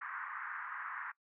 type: band-pass noise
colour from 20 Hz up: white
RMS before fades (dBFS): -43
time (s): 0.01-1.12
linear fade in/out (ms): 10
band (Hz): 1000 to 1800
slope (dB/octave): 48
effects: noise-tail reverb RT60 0.1 s tail -21 dB re dry